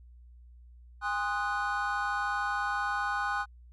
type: chord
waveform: triangle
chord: Ab dominant seventh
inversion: none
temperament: equal with one note detuned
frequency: 814 / 1046.5 / 1244.5 / 1480 Hz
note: Ab5 / C6 / Eb6 / Gb6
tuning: -35 / 0 / 0 / 0 cents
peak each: -32 / -35 / -33 / -31 dBFS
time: 1.01-3.46 s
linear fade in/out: 50 ms
effects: added 60 Hz sine -50 dBFS peak until 3.72 s + resampled to 24000 Hz